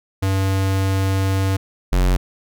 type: tone pair in turn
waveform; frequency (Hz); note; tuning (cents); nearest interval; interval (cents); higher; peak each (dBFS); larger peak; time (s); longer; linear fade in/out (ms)
square; 96.3 / 45.45; G2 / F#1; -30 / -30; octave + minor second; 1300; first; -17 / -14; second; 0.22-1.57 / 1.92-2.17; first; 10
effects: none